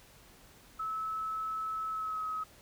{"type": "tone with pitch glide", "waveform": "sine", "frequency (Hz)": [1300, 1274], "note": ["E6", "D#6"], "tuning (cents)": [-24, 41], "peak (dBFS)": -33, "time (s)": [0.79, 2.44], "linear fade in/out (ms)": 10, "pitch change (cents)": -35, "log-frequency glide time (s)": [1.9, 2.24], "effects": ["pink hiss -58 dBFS RMS until 2.61 s"]}